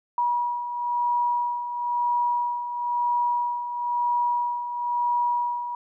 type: beating tone pair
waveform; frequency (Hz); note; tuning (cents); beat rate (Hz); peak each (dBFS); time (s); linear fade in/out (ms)
sine; 963 / 964; B5 / B5; -44 / -42; 1; -30 / -23; 0.18-5.75; 2
effects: none